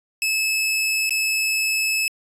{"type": "tone with dropouts", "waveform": "sawtooth", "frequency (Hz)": 2600, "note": "E7", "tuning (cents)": -24, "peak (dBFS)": -16, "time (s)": [0.22, 2.08], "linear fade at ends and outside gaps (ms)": 1, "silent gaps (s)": [1.094, 1.107], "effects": ["resampled to 32000 Hz"]}